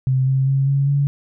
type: tone with pitch steps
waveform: sine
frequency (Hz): 130.81 / 133.4 / 136.05 / 138.75 / 141.5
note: C3 / C3 / C#3 / C#3 / C#3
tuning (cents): 0 / +34 / -32 / +2 / +36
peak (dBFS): -14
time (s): 0.07-1.07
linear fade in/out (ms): 0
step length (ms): 200
effects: none